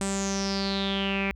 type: tone with low-pass filter sweep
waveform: sawtooth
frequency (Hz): 196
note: G3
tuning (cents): 0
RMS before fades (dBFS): -28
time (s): 0.01-1.31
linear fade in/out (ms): 0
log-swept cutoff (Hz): 8400 to 2300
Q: 7.9
effects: added 60 Hz sine -43 dBFS peak until 1.35 s